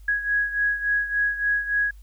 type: beating tone pair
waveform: sine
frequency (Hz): 1661.2 / 1664.7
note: G#6 / G#6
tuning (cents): 0 / +4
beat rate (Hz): 3.5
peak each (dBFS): -22 / -27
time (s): 0.08-1.91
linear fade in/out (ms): 5
effects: added 50 Hz sine -42 dBFS peak until 2.02 s + white hiss -63 dBFS RMS until 2.02 s